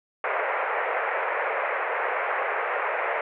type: band-pass noise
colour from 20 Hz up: pink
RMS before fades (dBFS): -27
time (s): 0.24-3.21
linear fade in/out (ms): 2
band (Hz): 460 to 2300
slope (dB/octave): 48
effects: none